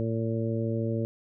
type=harmonic tone; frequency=113.4 Hz; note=A#2; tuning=47 cents flat; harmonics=1 / 2 / 3 / 4 / 5; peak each=-29 / -32 / -34 / -35 / -36 dBFS; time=0-1.05 s; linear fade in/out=0 ms; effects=none